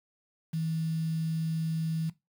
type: tone with quantisation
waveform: sine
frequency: 161.3 Hz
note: E3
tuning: 37 cents flat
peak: -28 dBFS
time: 0.53-2.1 s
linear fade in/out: 10 ms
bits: 8
effects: noise-tail reverb RT60 0.2 s tail -17 dB re dry